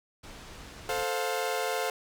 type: low-pass noise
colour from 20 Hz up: pink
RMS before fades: -46 dBFS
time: 0.23-1.04 s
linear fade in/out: 10 ms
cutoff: 7200 Hz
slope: 12 dB/octave
type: chord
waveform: sawtooth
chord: F major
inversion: first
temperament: equal with one note detuned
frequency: 440 / 523.3 / 708.6 Hz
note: A4 / C5 / F5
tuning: 0 / 0 / +25 cents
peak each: -29 dBFS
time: 0.89-1.9 s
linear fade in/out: 2 ms
effects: none